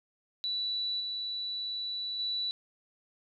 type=tone with level steps; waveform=sine; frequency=3951 Hz; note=B7; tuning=in tune; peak=-30 / -33 / -30 dBFS; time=0.44-2.51 s; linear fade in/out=0 ms; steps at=1 / 2.19 s; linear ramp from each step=5 ms; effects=none